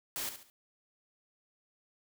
white noise with echo, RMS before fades -37 dBFS, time 0.16-0.29 s, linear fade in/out 0 ms, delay 70 ms, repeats 3, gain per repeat -9 dB, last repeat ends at 0.5 s, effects none

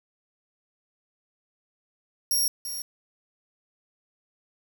15% pulse tone with echo, 5588 Hz, F8, in tune, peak -16 dBFS, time 2.31-2.48 s, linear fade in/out 2 ms, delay 340 ms, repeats 1, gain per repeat -10 dB, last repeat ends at 2.82 s, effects 8-bit

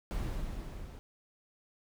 brown noise with level ramp, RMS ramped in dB -33 to -46 dBFS, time 0.11-0.99 s, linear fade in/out 0 ms, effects none

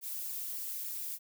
violet noise with flanger, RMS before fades -39 dBFS, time 0.01-1.19 s, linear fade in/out 50 ms, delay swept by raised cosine 0.4 to 5.9 ms, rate 3.5 Hz, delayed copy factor +0.95, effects none

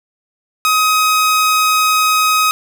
sawtooth tone, 1262 Hz, D#6, 24 cents sharp, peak -7 dBFS, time 0.65-2.51 s, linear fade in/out 0 ms, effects none

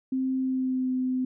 sine tone with pitch glide, 261.6 to 256.2 Hz, C4 to C4, 0 to -36 cents, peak -24 dBFS, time 0.12-1.25 s, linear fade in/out 5 ms, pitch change -36 cents, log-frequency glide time 0.38-0.92 s, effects none

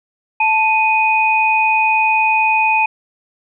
sine tone pair together, 880 / 2489 Hz, A5 / D#7, 0 / 0 cents, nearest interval octave + tritone, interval 1800 cents, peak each -14 dBFS, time 0.4-2.86 s, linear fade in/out 5 ms, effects none

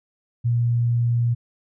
sine tone, 118.8 Hz, A#2, 33 cents sharp, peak -17 dBFS, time 0.44-1.35 s, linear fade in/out 20 ms, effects none

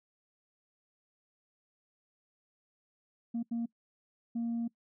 sine tone bursts at uneven times, 233.1 Hz, A#3, in tune, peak -29 dBFS, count 3, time 3.34-3.43 / 3.51-3.66 / 4.35-4.68 s, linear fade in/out 10 ms, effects noise-tail reverb RT60 0.1 s tail -23 dB re dry + tanh soft clip ceiling -29 dBFS

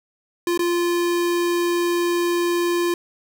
square tone with dropouts, 347.1 Hz, F4, 11 cents flat, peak -19 dBFS, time 0.47-2.94 s, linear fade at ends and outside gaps 2 ms, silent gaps 0.576-0.592 s, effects none

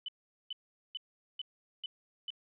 sine tone bursts, 3000 Hz, F#7, 23 cents sharp, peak -36 dBFS, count 6, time 0.06-2.304 s, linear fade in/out 2 ms, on 24 ms, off 420 ms, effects none

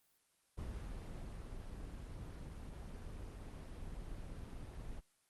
brown noise with ADSR envelope, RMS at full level -44 dBFS, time 0.57-5.01 s, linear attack 14 ms, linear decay 910 ms, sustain -3 dB, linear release 27 ms, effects white hiss -75 dBFS RMS until 5.29 s + Opus 24 kbps

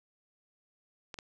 clicks, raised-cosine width 0.2 ms, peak -24 dBFS, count 2, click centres 1.142 / 1.188 s, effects none

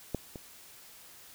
clicks, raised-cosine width 2 ms, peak -17 / -28 dBFS, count 2, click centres 0.147 / 0.358 s, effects white hiss -53 dBFS RMS until 1.34 s

